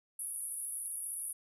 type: band-pass noise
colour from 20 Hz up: pink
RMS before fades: -40 dBFS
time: 0.19-1.33 s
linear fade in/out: 5 ms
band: 9900 to 11000 Hz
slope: 96 dB/octave
effects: none